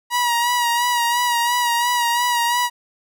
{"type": "tone with vibrato", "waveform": "sawtooth", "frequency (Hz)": 959, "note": "A#5", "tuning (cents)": 49, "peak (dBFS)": -13, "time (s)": [0.1, 2.7], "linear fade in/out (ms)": 50, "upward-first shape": "sine", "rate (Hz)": 2.9, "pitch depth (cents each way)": 37, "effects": []}